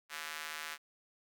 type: tone with high-pass filter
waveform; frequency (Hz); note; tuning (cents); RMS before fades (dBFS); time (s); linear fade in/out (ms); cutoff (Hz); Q
square; 77.78; D#2; 0; -43; 0.09-0.78; 50; 1600; 1.3
effects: none